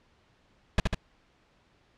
pink noise with echo, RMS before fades -21 dBFS, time 0.78-0.8 s, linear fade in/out 2 ms, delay 73 ms, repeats 2, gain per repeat -3 dB, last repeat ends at 0.946 s, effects pink hiss -65 dBFS RMS until 1.97 s + low-pass 4000 Hz 12 dB/octave

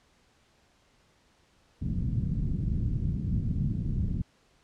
white low-pass noise, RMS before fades -29 dBFS, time 1.81-4.22 s, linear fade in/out 10 ms, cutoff 180 Hz, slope 24 dB/octave, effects pink hiss -65 dBFS RMS until 4.63 s + low-pass 7000 Hz 12 dB/octave

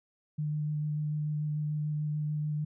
sine tone with vibrato, 150.7 Hz, D3, 45 cents sharp, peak -29 dBFS, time 0.38-2.65 s, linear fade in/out 10 ms, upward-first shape square, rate 6.8 Hz, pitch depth 9 cents each way, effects none

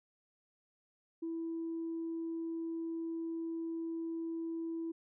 sine tone, 329.7 Hz, E4, in tune, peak -35 dBFS, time 1.22-4.92 s, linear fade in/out 10 ms, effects tanh soft clip ceiling -32 dBFS

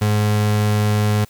35% pulse tone, 105.3 Hz, G#2, 24 cents sharp, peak -13 dBFS, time 0.01-1.25 s, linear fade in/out 10 ms, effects white hiss -51 dBFS RMS until 1.29 s

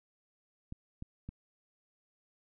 clicks, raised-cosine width 5 ms, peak -29 dBFS, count 3, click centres 0.724 / 1.024 / 1.29 s, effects none

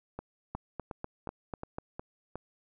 two click trains, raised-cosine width 1 ms, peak -24 / -22 dBFS, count 7 / 6, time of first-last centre 0.19-2.356 / 0.55-1.785 s, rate 2.77 / 4.05 Hz, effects none

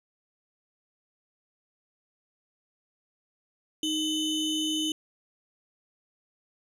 square ring-modulated tone, 1661.2 Hz, G#6, in tune, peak -24 dBFS, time 3.83-4.92 s, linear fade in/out 2 ms, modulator 1350 Hz, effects low-pass 11000 Hz 12 dB/octave

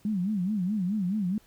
sine tone with vibrato, 195.9 Hz, G3, 1 cent flat, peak -25 dBFS, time 0.05-1.38 s, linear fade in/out 2 ms, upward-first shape sine, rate 4.7 Hz, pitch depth 190 cents each way, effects pink hiss -61 dBFS RMS until 1.46 s

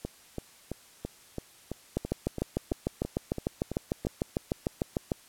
two click trains, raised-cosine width 2 ms, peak -20 / -14 dBFS, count 13 / 22, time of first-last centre 0.05-4.05 / 1.97-5.118 s, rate 3 / 6.67 Hz, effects white hiss -56 dBFS RMS until 5.28 s + low-pass 12000 Hz 12 dB/octave

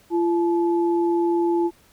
sine tone pair together, 342.1 / 862 Hz, F4 / A5, -36 / -36 cents, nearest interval octave + major third, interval 1600 cents, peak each -18 / -27 dBFS, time 0.1-1.71 s, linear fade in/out 50 ms, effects pink hiss -56 dBFS RMS until 1.92 s

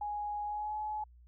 sine tone with pitch glide, 830.6 to 850.5 Hz, G#5 to G#5, 0 to +41 cents, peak -34 dBFS, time 0.01-1.04 s, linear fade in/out 5 ms, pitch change +41 cents, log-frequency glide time 0.45-0.76 s, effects added 60 Hz sine -55 dBFS peak until 1.27 s

